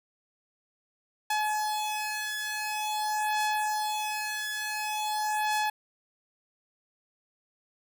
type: beating tone pair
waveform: sawtooth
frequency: 851 / 851.47 Hz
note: G#5 / G#5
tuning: +42 / +43 cents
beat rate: 0.47 Hz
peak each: -27 / -28 dBFS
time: 1.3-5.7 s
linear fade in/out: 5 ms
effects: none